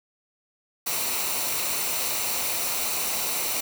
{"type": "noise with comb filter", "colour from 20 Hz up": "white", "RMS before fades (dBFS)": -27, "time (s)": [0.86, 3.61], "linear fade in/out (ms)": 10, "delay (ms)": 0.6, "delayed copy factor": -0.5, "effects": []}